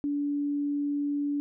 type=tone; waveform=sine; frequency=288.1 Hz; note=D4; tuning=33 cents flat; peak=-26 dBFS; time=0.04-1.4 s; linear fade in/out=0 ms; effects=none